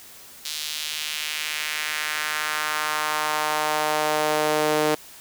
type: tone with high-pass filter sweep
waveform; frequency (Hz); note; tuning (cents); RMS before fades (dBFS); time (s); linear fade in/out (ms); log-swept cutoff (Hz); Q
sawtooth; 152.6; D#3; -33; -25; 0.45-4.95; 5; 4000 to 420; 1.6
effects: white hiss -45 dBFS RMS until 5.2 s